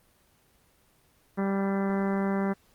harmonic tone with a mistuned harmonic, 196 Hz, G3, in tune, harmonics 1 / 2 / 3 / 4 / 5 / 6 / 7 / 8 / 9 / 10, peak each -26 / -32 / -36 / -38 / -40 / -42 / -43 / -44 / -45 / -46 dBFS, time 1.37-2.54 s, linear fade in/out 20 ms, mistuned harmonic 10, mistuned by +48 cents, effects pink hiss -64 dBFS RMS until 2.74 s + Opus 24 kbps

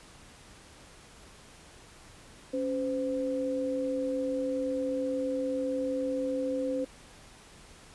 sine tone pair together, 277.2 / 514 Hz, C#4 / C5, 0 / -31 cents, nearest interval major seventh, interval 1069 cents, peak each -32 / -30 dBFS, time 2.53-6.85 s, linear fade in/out 10 ms, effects pink hiss -53 dBFS RMS until 7.94 s + resampled to 24000 Hz

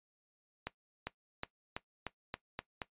accelerating click train, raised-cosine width 0.3 ms, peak -21 dBFS, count 8, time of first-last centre 0.67-2.818 s, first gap 400 ms, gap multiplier 0.91, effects noise-tail reverb RT60 0.1 s tail -17 dB re dry + resampled to 8000 Hz

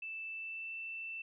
sine tone with pitch glide, 2644 to 2667 Hz, E7 to E7, +5 to +20 cents, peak -40 dBFS, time 0.02-1.22 s, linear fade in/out 5 ms, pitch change +15 cents, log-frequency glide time 0.26-0.74 s, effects none

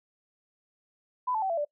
sine tone with pitch steps, 1000 / 875.6 / 766.7 / 671.3 / 587.8 Hz, B5 / A5 / G5 / E5 / D5, +21 / -9 / -39 / +31 / +1 cents, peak -26 dBFS, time 1.27-1.65 s, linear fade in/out 10 ms, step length 76 ms, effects noise-tail reverb RT60 0.1 s tail -24 dB re dry

